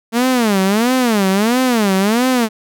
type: tone with vibrato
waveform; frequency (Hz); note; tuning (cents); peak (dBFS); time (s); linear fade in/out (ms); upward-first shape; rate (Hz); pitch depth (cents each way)
sawtooth; 221.5; A3; +12; -8; 0.12-2.49; 50; sine; 1.5; 270
effects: none